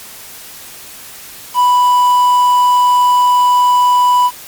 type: tone with quantisation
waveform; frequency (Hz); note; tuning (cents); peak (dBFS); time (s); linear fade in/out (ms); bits
triangle; 987.8; B5; 0; -5; 1.54-4.31; 50; 5
effects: white hiss -33 dBFS RMS until 4.47 s + MP3 96 kbps